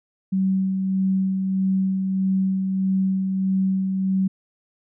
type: tone with tremolo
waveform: sine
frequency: 190.5 Hz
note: G3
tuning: 49 cents flat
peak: -17 dBFS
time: 0.32-4.28 s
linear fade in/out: 10 ms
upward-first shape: sine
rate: 1.6 Hz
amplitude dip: 35%
effects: none